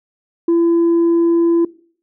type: tone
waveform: sine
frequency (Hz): 337.4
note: E4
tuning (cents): +40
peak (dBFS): -8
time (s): 0.48-1.65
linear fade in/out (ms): 5
effects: noise-tail reverb RT60 0.5 s tail -21 dB re dry + tanh soft clip ceiling -9 dBFS